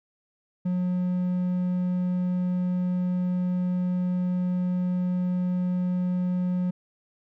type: tone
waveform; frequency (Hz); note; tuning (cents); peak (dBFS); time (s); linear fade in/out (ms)
triangle; 180.5; F#3; -43; -21; 0.65-6.71; 10
effects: none